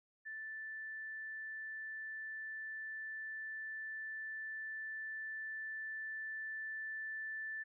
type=tone with level ramp; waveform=sine; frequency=1760 Hz; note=A6; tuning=in tune; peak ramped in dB=-43 to -40 dBFS; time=0.25-7.64 s; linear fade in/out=20 ms; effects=none